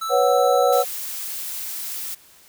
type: tone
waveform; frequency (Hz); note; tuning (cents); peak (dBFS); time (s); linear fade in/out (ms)
square; 1318.5; E6; 0; -25; 0.01-0.83; 10
type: chord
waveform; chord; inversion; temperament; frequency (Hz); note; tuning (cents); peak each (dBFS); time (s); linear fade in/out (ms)
sine; B suspended second; none; just; 493.9 / 555.6 / 740.8; B4 / C#5 / F#5; 0 / +4 / +2; -19; 0.09-0.85; 50
type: noise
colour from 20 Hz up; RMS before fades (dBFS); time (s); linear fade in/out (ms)
blue; -30; 0.72-2.15; 10
effects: white hiss -51 dBFS RMS until 2.48 s